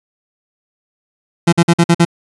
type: tone bursts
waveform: 30% pulse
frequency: 170 Hz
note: F3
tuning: 46 cents flat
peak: -4 dBFS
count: 6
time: 1.47-2.051 s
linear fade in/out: 10 ms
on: 56 ms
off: 49 ms
effects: resampled to 24000 Hz